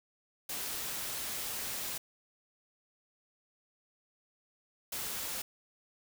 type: noise bursts at uneven times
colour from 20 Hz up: white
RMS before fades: -38 dBFS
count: 2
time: 0.49-1.98 / 4.92-5.42 s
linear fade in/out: 5 ms
effects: none